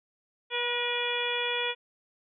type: harmonic tone with a mistuned harmonic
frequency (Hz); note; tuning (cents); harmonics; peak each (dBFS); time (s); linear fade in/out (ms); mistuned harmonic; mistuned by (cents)
484; B4; -35; 1 / 2 / 3 / 4 / 5 / 6 / 7; -34 / -36 / -38 / -37 / -33 / -37 / -33; 0.5-1.75; 50; 4; -26
effects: none